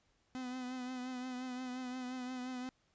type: tone with vibrato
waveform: 45% pulse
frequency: 253.1 Hz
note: B3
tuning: 43 cents sharp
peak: -40 dBFS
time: 0.35-2.69 s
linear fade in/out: 0 ms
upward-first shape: triangle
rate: 5.7 Hz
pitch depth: 43 cents each way
effects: pink hiss -75 dBFS RMS until 2.94 s + resampled to 16000 Hz